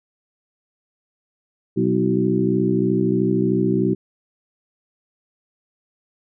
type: harmonic tone with a mistuned harmonic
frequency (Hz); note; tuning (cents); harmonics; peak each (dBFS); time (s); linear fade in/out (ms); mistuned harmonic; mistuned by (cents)
63.1; B1; +38; 2 / 3 / 4 / 5 / 6; -25 / -21 / -24 / -22 / -22; 1.76-3.95; 20; 5; +52
effects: none